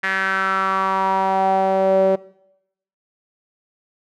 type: tone with band-pass filter sweep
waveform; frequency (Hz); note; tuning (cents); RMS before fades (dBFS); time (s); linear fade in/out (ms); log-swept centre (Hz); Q
sawtooth; 191.6; G3; -39; -18; 0.03-2.16; 10; 1800 to 520; 5.1
effects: noise-tail reverb RT60 0.8 s tail -21 dB re dry